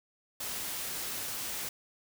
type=noise; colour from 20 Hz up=white; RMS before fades=-37 dBFS; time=0.4-1.69 s; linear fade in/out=5 ms; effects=none